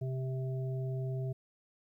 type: harmonic tone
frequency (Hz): 130.81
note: C3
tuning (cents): 0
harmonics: 1 / 3 / 5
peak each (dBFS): -33 / -43 / -47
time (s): 0.01-1.33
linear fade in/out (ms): 10
effects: 12-bit